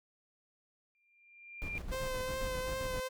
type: tone with exponential growth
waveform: sine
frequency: 2387 Hz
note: D7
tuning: 28 cents sharp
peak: -35 dBFS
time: 0.95-1.78 s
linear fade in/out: 0 ms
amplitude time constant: 180 ms
type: noise with tremolo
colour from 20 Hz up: brown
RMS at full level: -39 dBFS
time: 1.62-3 s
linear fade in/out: 0 ms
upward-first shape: square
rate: 7.6 Hz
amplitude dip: 50%
type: tone with vibrato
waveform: sawtooth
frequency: 518 Hz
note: C5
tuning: 17 cents flat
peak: -32 dBFS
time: 1.91-3.09 s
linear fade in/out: 20 ms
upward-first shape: triangle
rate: 2.6 Hz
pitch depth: 28 cents each way
effects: none